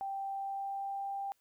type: tone with pitch glide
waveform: sine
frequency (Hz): 784 to 791.3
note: G5 to G5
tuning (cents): 0 to +16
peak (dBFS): -35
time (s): 0.01-1.32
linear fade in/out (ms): 0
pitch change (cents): +16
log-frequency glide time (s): 0.26-1.09
effects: white hiss -75 dBFS RMS until 1.4 s